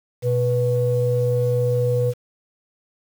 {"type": "tone pair together", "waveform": "sine", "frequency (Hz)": [122.5, 490.4], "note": ["B2", "B4"], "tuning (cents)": [-14, -12], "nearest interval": "2 octaves", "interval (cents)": 2402, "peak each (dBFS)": -19, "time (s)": [0.22, 2.14], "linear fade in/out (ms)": 50, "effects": ["tanh soft clip ceiling -9 dBFS", "7-bit"]}